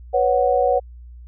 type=chord; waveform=sine; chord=B suspended second; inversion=none; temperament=equal; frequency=493.9 / 554.4 / 740 Hz; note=B4 / C#5 / F#5; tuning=0 / 0 / 0 cents; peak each=-19 / -19 / -19 dBFS; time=0.13-0.8 s; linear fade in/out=20 ms; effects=added 60 Hz sine -37 dBFS peak until 1.27 s